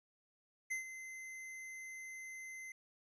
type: tone with ADSR envelope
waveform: square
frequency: 2063 Hz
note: C7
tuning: 25 cents flat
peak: -36 dBFS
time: 0.7-2.72 s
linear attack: 16 ms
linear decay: 120 ms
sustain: -11 dB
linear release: 3 ms
effects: resampled to 22050 Hz